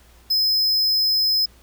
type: tone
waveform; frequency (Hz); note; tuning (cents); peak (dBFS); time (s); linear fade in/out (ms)
square; 5100; D#8; +42; -17; 0.3-1.46; 10
effects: added 60 Hz sine -50 dBFS peak until 1.62 s + pink hiss -54 dBFS RMS until 1.62 s